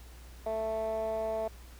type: tone with band-pass filter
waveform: 15% pulse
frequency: 220.5 Hz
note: A3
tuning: 4 cents sharp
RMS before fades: -33 dBFS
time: 0.46-1.48 s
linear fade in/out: 5 ms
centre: 630 Hz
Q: 3.7
effects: added 60 Hz sine -48 dBFS peak until 1.79 s + pink hiss -56 dBFS RMS until 1.79 s